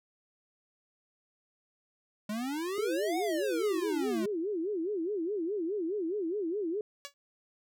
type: exponential two-way sweep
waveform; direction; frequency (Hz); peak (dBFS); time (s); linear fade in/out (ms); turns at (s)
square; up then down; 203.9 to 754 to 203.9; -33; 2.29-4.26; 5; 3.18
type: tone with vibrato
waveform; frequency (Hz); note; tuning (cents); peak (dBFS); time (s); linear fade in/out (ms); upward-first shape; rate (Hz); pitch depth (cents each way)
sine; 370; F#4; 0; -30; 2.78-6.81; 2; sine; 4.8; 250
type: tone with exponential decay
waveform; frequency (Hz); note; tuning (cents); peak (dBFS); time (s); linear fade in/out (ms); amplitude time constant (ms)
5% pulse; 566; C#5; +36; -25; 7.05-7.14; 0; 18
effects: none